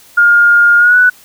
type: tone with pitch glide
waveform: sine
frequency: 1416 to 1483.8 Hz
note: F6 to F#6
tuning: +23 to +4 cents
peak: -4 dBFS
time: 0.17-1.1 s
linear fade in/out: 10 ms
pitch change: +81 cents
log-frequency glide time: 0.78-0.98 s
effects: white hiss -42 dBFS RMS until 1.24 s